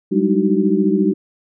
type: tone cluster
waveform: sine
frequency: 190.2 / 204.5 / 305.4 / 320 / 379 Hz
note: F#3 / G#3 / D#4 / D#4 / F#4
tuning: +48 / -26 / -32 / +49 / +42 cents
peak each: -19 / -18 / -19 / -23 / -19 dBFS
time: 0.11-1.14 s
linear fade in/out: 20 ms
effects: none